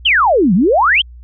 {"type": "exponential two-way sweep", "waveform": "sine", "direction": "down then up", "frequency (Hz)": [3322, 166.9, 3322], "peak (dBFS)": -8, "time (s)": [0.05, 1.02], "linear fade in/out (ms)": 10, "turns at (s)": 0.54, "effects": ["added 60 Hz sine -33 dBFS peak until 1.23 s"]}